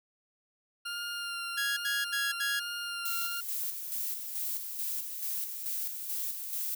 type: tone with vibrato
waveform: 20% pulse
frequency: 1400 Hz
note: F6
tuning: 4 cents sharp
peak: -30 dBFS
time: 0.85-3.41 s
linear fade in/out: 10 ms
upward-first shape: sine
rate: 1.2 Hz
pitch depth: 16 cents each way
type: tone bursts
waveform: sawtooth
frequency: 1661.2 Hz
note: G#6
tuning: in tune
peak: -26 dBFS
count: 4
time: 1.57-2.598 s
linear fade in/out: 10 ms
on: 200 ms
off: 76 ms
type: noise with tremolo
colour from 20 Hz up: violet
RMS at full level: -34 dBFS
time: 3.05-6.75 s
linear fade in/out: 5 ms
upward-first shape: square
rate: 2.3 Hz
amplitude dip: 45%
effects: none